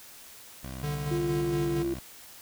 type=tone; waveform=15% pulse; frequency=65 Hz; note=C2; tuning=11 cents flat; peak=-31 dBFS; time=0.63-2 s; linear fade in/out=10 ms
type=tone with tremolo; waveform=square; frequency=146.83 Hz; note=D3; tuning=in tune; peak=-30 dBFS; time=0.83-1.83 s; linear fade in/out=10 ms; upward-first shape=square; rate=4.3 Hz; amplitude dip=30%
type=tone with pitch glide; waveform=sine; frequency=346.1 to 341.7 Hz; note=F4 to F4; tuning=-16 to -38 cents; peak=-27 dBFS; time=1.11-1.94 s; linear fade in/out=5 ms; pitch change=-22 cents; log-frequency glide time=1.53-1.68 s
effects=white hiss -49 dBFS RMS until 2.41 s